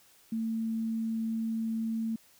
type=tone; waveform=sine; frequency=224.5 Hz; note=A3; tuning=35 cents sharp; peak=-29 dBFS; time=0.32-2.16 s; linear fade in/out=5 ms; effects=white hiss -61 dBFS RMS until 2.39 s